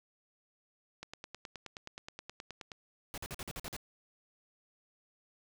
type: click train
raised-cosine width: 0.2 ms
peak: -26 dBFS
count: 17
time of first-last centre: 1.03-2.718 s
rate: 9.48 Hz
type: noise bursts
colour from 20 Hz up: pink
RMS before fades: -42 dBFS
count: 8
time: 3.14-3.765 s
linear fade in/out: 0 ms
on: 37 ms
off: 47 ms
effects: none